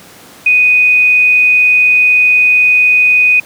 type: tone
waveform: sine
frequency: 2489 Hz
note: D#7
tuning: in tune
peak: -5 dBFS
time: 0.46-3.4 s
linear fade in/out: 5 ms
effects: pink hiss -37 dBFS RMS until 3.45 s + high-pass 150 Hz 12 dB/octave